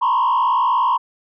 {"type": "tone with frequency modulation", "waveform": "sine", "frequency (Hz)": 1006, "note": "B5", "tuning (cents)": 32, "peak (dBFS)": -12, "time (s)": [0.01, 0.98], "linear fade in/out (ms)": 20, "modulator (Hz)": 58.5, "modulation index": 1.4, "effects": ["tanh soft clip ceiling -12 dBFS"]}